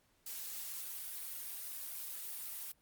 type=noise with flanger; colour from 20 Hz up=blue; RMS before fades=-44 dBFS; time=0.26-2.72 s; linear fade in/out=5 ms; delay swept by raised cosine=1.4 to 4.4 ms; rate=3.6 Hz; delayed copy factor=+0.6; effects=pink hiss -73 dBFS RMS until 2.81 s + Opus 48 kbps